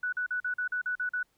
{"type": "tone bursts", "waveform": "sine", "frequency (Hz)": 1480, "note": "F#6", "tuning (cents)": 0, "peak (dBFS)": -28, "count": 9, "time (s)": [0.03, 1.23], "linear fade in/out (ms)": 5, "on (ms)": 96, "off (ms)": 42, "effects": ["pink hiss -72 dBFS RMS until 1.37 s"]}